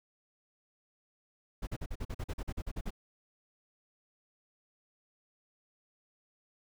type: noise bursts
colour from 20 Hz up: brown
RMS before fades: -36 dBFS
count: 14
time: 1.62-2.906 s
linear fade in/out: 10 ms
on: 51 ms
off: 44 ms
effects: none